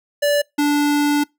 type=tone pair in turn; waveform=square; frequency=581 / 291.8 Hz; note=D5 / D4; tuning=-19 / -11 cents; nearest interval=octave; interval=1192 cents; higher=first; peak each=-15 dBFS; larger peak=neither; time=0.22-0.42 / 0.58-1.24 s; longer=second; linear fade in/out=10 ms; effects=noise-tail reverb RT60 0.2 s tail -25 dB re dry